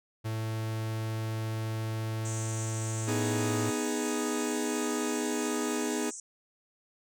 45% pulse tone, 110.7 Hz, A2, 11 cents sharp, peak -31 dBFS, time 0.24-3.71 s, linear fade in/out 20 ms
white band-pass noise, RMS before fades -42 dBFS, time 2.25-6.2 s, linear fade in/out 2 ms, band 5900 to 8600 Hz, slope 96 dB/octave
40% pulse chord, G# minor, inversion first, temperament equal, 246.9 / 311.1 / 415.3 Hz, B3 / D#4 / G#4, 0 / 0 / 0 cents, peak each -33 dBFS, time 3.07-6.11 s, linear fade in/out 20 ms
effects none

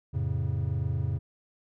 triangle chord, F augmented, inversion none, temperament just, 87.31 / 109.13 / 136.42 Hz, F2 / A2 / C#3, 0 / -14 / -27 cents, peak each -29 dBFS, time 0.13-1.19 s, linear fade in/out 20 ms, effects none

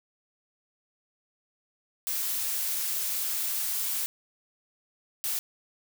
blue noise bursts at uneven times, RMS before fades -30 dBFS, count 2, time 2.07-4.06 / 5.24-5.39 s, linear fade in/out 0 ms, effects none

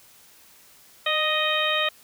harmonic tone with a mistuned harmonic, 622.3 Hz, D#5, in tune, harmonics 1 / 2 / 3 / 4 / 5 / 6, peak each -28 / -28 / -28 / -28 / -28 / -28 dBFS, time 1.06-1.89 s, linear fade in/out 5 ms, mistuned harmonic 1, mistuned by -30 cents, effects white hiss -53 dBFS RMS until 2.03 s

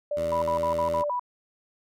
sine tone, 587.3 Hz, D5, in tune, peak -25 dBFS, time 0.11-1.1 s, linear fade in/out 5 ms
10% pulse tone with vibrato, 82.41 Hz, E2, in tune, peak -26 dBFS, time 0.16-1.03 s, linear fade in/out 20 ms, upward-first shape sine, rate 16 Hz, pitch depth 60 cents each way
sine tone bursts, 984 Hz, B5, 7 cents flat, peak -25 dBFS, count 6, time 0.32-1.195 s, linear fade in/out 2 ms, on 100 ms, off 55 ms
effects none

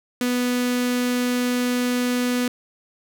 sawtooth tone with notch filter, 246.9 Hz, B3, in tune, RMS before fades -22 dBFS, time 0.21-2.48 s, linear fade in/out 2 ms, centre 830 Hz, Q 1.3, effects none

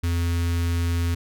square tone with notch filter, 85.2 Hz, F2, 42 cents flat, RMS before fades -23 dBFS, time 0.03-1.15 s, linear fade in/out 10 ms, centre 660 Hz, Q 0.71, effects none

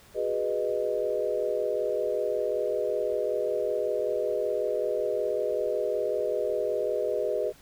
sine chord, G# minor seventh, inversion third, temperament equal with one note detuned, 370 / 415.3 / 493.9 / 616.5 Hz, F#4 / G#4 / B4 / D#5, 0 / 0 / 0 / -16 cents, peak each -35 / -30 / -30 / -30 dBFS, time 0.14-7.53 s, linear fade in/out 50 ms, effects pink hiss -55 dBFS RMS until 7.61 s

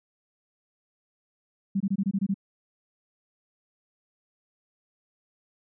sine tone bursts, 196 Hz, G3, in tune, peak -22 dBFS, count 8, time 1.75-2.343 s, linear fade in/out 10 ms, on 54 ms, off 23 ms, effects none

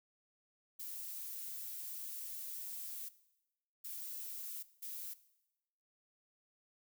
violet noise bursts at uneven times, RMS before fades -45 dBFS, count 3, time 0.79-3.09 / 3.84-4.63 / 4.82-5.14 s, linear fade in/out 10 ms, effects noise-tail reverb RT60 0.9 s tail -17 dB re dry

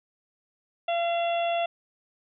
harmonic tone, 683 Hz, F5, 39 cents flat, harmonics 1 / 2 / 3 / 4 / 5, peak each -24 / -40 / -41 / -35 / -38 dBFS, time 0.88-1.66 s, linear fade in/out 5 ms, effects none

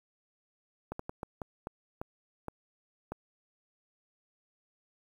slowing click train, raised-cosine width 1 ms, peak -23 dBFS, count 9, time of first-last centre 0.92-3.12 s, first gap 74 ms, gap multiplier 1.36, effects 9-bit

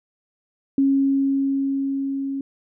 sine tone with level ramp, 273.6 Hz, C#4, 23 cents flat, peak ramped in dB -14 to -24 dBFS, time 0.78-2.41 s, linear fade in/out 2 ms, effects none

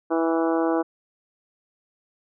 harmonic tone with a mistuned harmonic, 164.1 Hz, E3, 8 cents flat, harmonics 2 / 3 / 4 / 5 / 6 / 7 / 8 / 9, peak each -22 / -26 / -28 / -30 / -34 / -34 / -37 / -38 dBFS, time 0.1-0.83 s, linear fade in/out 20 ms, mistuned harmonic 8, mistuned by +16 cents, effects none

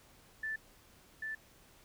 sine tone with echo, 1760 Hz, A6, in tune, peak -35 dBFS, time 0.43-0.56 s, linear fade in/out 5 ms, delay 790 ms, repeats 1, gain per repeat -2 dB, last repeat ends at 1.35 s, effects pink hiss -62 dBFS RMS until 1.84 s

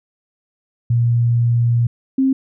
sine tone pair in turn, 118.5 / 266 Hz, A#2 / C4, +29 / +29 cents, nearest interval octave + major second, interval 1400 cents, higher second, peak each -12 dBFS, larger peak neither, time 0.9-1.87 / 2.18-2.33 s, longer first, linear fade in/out 5 ms, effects none

